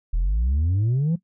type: exponential sweep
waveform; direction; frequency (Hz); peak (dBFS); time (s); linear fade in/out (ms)
sine; up; 38.2 to 175.4; -16; 0.13-1.16; 10
effects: noise-tail reverb RT60 0.1 s tail -17 dB re dry + tanh soft clip ceiling -17 dBFS